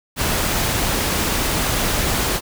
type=noise; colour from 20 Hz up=pink; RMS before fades=-20 dBFS; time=0.16-2.41 s; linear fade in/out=50 ms; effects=none